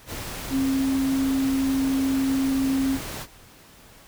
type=tone in noise; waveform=sine; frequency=268.3 Hz; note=C4; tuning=44 cents sharp; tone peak=-20 dBFS; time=0.5-2.99 s; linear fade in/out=50 ms; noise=pink; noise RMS=-34 dBFS; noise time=0.06-3.27 s; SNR=+11 dB; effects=pink hiss -50 dBFS RMS until 4.07 s